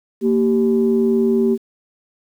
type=tone pair together; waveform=sine; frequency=231 / 388.5 Hz; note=A#3 / G4; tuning=-16 / -16 cents; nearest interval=major sixth; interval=900 cents; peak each=-15 dBFS; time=0.21-1.58 s; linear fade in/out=50 ms; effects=tanh soft clip ceiling -6 dBFS + 8-bit